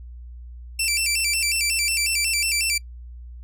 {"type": "tone with vibrato", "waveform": "15% pulse", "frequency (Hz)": 2504, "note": "D#7", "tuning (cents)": 10, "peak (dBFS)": -13, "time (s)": [0.79, 2.78], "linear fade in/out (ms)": 5, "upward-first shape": "square", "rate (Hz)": 5.5, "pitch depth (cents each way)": 120, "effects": ["noise-tail reverb RT60 0.1 s tail -25 dB re dry", "added 60 Hz sine -36 dBFS peak until 3.43 s"]}